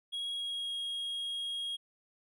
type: tone with pitch glide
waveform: triangle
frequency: 3307 to 3275 Hz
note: G#7 to G#7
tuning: -8 to -25 cents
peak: -33 dBFS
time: 0.12-1.77 s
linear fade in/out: 20 ms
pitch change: -17 cents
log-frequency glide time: 0.35-0.74 s
effects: none